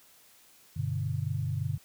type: chord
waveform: sine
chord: G major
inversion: none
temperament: equal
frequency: 98 / 123.47 / 146.83 Hz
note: G2 / B2 / D3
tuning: 0 / 0 / 0 cents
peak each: -33 dBFS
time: 0.76-1.78 s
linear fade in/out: 10 ms
effects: white hiss -59 dBFS RMS until 1.84 s